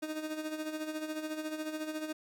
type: tone with tremolo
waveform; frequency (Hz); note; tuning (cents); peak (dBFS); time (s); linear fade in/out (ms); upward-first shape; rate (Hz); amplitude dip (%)
30% pulse; 310.1; D#4; -6; -31; 0.02-2.13; 10; sine; 14; 60
effects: none